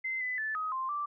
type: tone with pitch steps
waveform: sine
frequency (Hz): 2067 / 2005 / 1748 / 1260 / 1049 / 1171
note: C7 / B6 / A6 / D#6 / C6 / D6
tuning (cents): -22 / +26 / -12 / +21 / +4 / -5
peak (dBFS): -31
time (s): 0.04-1.06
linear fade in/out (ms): 10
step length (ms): 170
effects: none